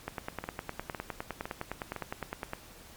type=two click trains; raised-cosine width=0.5 ms; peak=-21 / -19 dBFS; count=4 / 25; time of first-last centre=0.44-1.963 / 0.08-2.534 s; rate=1.97 / 9.78 Hz; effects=pink hiss -52 dBFS RMS until 2.96 s + MP3 96 kbps